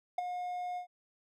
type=tone with ADSR envelope; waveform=triangle; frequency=718 Hz; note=F5; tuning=48 cents sharp; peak=-24 dBFS; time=0.18-0.87 s; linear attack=5 ms; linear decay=14 ms; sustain=-9 dB; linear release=100 ms; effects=none